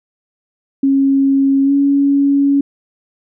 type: tone with pitch glide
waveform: sine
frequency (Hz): 273.2 to 280.1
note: C#4 to C#4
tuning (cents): -25 to +18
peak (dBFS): -9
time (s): 0.83-2.61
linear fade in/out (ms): 5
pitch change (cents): +43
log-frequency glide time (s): 1.64-1.72
effects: none